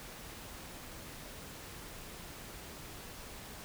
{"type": "silence", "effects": ["pink hiss -48 dBFS RMS until 3.64 s"]}